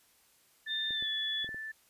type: tone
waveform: sine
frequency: 1760 Hz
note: A6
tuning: in tune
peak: -38 dBFS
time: 0.66-1.72 s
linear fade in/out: 10 ms
type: tone with pitch glide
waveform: sine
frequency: 3619 to 3422 Hz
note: A7 to A7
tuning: +48 to -49 cents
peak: -32 dBFS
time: 0.67-1.48 s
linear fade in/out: 50 ms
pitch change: -97 cents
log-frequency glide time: 0.91-1.08 s
type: clicks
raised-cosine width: 2 ms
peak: -36 dBFS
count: 5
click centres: 0.907 / 1.025 / 1.445 / 1.491 / 1.545 s
effects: white hiss -66 dBFS RMS until 1.89 s + resampled to 32000 Hz